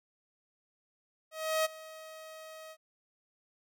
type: tone with ADSR envelope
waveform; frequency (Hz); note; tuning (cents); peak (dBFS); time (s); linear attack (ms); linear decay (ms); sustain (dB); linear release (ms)
sawtooth; 633; D#5; +30; -22; 1.31-2.77; 340; 20; -20; 60
effects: none